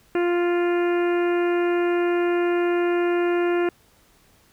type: harmonic tone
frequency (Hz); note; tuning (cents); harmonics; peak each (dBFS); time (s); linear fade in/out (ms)
349.2; F4; 0; 1 / 2 / 3 / 4 / 5 / 6 / 7 / 8; -19 / -30 / -35 / -33 / -35 / -40 / -38 / -42; 0.15-3.69; 2
effects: pink hiss -58 dBFS RMS until 4.52 s